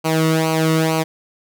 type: tone with flanger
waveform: sawtooth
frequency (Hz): 160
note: D#3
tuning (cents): +49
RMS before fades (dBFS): -17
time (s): 0.04-1.04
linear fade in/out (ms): 20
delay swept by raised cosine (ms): 0.56 to 1.24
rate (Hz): 2.2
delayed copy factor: -0.75
effects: none

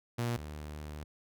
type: tone pair in turn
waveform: sawtooth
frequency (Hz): 119 / 75.29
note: A#2 / D2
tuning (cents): +36 / +44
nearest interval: minor sixth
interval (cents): 792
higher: first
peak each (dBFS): -27 / -37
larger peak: first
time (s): 0.18-0.37 / 0.37-1.04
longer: second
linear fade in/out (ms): 10
effects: none

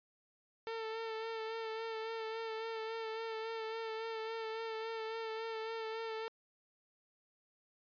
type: tone with vibrato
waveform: sawtooth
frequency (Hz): 447.3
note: A4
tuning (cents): +28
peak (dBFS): -35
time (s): 0.67-6.28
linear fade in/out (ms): 0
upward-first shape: sine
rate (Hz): 3.6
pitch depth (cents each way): 27
effects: resampled to 11025 Hz

